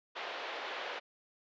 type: band-pass noise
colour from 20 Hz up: pink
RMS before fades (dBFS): -41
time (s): 0.15-1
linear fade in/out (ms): 20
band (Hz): 460 to 3700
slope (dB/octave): 24
effects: resampled to 16000 Hz